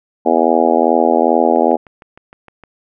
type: harmonic tone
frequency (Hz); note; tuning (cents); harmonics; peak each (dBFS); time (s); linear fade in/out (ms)
82.41; E2; 0; 3 / 4 / 5 / 6 / 7 / 8 / 9 / 10; -18 / -18 / -18 / -18 / -18 / -18 / -18 / -18; 0.25-1.77; 20
type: click train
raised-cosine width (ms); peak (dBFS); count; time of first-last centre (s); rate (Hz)
0.5; -24; 8; 1.56-2.637; 6.5
effects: none